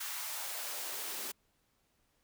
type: noise with high-pass filter sweep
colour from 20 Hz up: white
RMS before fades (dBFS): -40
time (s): 0-1.32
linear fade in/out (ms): 10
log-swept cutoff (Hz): 1200 to 270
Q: 1.4
effects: pink hiss -75 dBFS RMS until 2.23 s